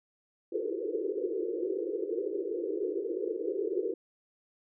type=band-pass noise; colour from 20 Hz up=pink; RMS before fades=-33 dBFS; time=0.52-3.94 s; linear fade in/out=5 ms; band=330 to 490 Hz; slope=96 dB/octave; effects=none